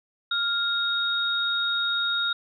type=tone pair together; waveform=sine; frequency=1400 / 3738 Hz; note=F6 / A#7; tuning=+4 / +4 cents; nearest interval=octave + perfect fourth; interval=1700 cents; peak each=-26 / -25 dBFS; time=0.31-2.33 s; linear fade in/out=5 ms; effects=none